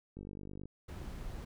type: click train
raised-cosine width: 3 ms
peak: -33 dBFS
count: 25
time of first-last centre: 0.17-0.656 s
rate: 49.4 Hz
type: noise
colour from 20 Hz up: brown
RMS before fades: -43 dBFS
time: 0.88-1.45 s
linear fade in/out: 10 ms
effects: none